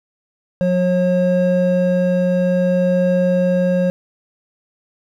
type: tone pair together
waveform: triangle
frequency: 180.6 / 541.2 Hz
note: F#3 / C#5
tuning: -42 / -42 cents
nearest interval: octave + perfect fifth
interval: 1900 cents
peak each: -14 dBFS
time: 0.61-3.9 s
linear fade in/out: 0 ms
effects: none